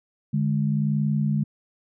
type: tone pair together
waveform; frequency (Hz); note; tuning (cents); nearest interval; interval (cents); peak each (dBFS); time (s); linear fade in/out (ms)
sine; 147.5 / 208.6; D3 / G#3; +8 / +8; tritone; 600; -22 / -24; 0.33-1.44; 10
effects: none